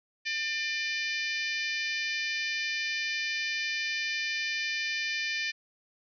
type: harmonic tone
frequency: 598 Hz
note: D5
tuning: 31 cents sharp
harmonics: 3 / 4 / 5 / 6 / 7 / 8 / 9 / 10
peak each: -34 / -33 / -40 / -42 / -42 / -39 / -45 / -46 dBFS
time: 0.25-5.52 s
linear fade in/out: 20 ms
effects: none